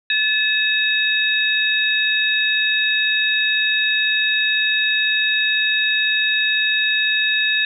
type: tone cluster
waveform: sine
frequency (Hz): 1728 / 2586 / 3762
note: A6 / E7 / A#7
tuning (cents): -32 / -34 / +15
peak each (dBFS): -20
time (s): 0.1-7.65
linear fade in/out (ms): 2
effects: none